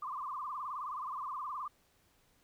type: tone with vibrato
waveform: sine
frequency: 1108 Hz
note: C#6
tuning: 1 cent flat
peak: -37 dBFS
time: 0.02-1.68 s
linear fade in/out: 5 ms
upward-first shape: sine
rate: 19 Hz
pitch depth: 170 cents each way
effects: pink hiss -70 dBFS RMS until 2.43 s